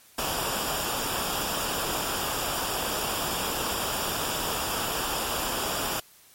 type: noise with comb filter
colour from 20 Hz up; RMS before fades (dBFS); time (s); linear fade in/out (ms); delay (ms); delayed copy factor
pink; -29; 0.18-6; 5; 0.48; -0.65
effects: white hiss -55 dBFS RMS until 6.34 s + MP3 64 kbps